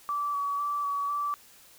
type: tone with vibrato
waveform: sine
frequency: 1148 Hz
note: D6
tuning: 40 cents flat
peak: -27 dBFS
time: 0.09-1.34 s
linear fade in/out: 0 ms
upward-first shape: square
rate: 2 Hz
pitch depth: 19 cents each way
effects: white hiss -55 dBFS RMS until 1.78 s